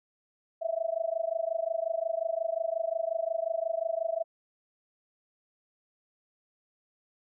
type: tone with amplitude modulation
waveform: sine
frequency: 659.3 Hz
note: E5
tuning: in tune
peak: -24 dBFS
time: 0.61-4.24 s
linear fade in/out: 20 ms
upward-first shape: sine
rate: 25.6 Hz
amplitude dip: 95%
effects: none